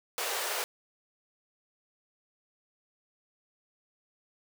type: high-pass noise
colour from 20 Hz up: pink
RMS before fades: -33 dBFS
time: 0.18-0.64 s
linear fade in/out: 0 ms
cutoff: 410 Hz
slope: 48 dB/octave
effects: none